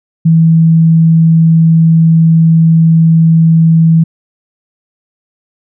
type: tone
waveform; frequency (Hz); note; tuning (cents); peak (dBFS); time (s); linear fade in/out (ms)
sine; 163.1; E3; -18; -3; 0.25-4.04; 10
effects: none